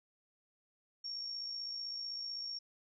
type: tone with amplitude modulation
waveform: sine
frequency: 5520 Hz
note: F8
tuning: 21 cents flat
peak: -37 dBFS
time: 1.04-2.59 s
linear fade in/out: 10 ms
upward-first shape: sine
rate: 55.8 Hz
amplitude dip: 45%
effects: none